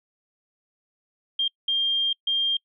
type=tone bursts at uneven times; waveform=sine; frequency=3200 Hz; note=G7; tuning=35 cents sharp; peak=-20 dBFS; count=3; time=1.39-1.48 / 1.68-2.13 / 2.27-2.57 s; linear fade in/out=5 ms; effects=noise-tail reverb RT60 0.1 s tail -26 dB re dry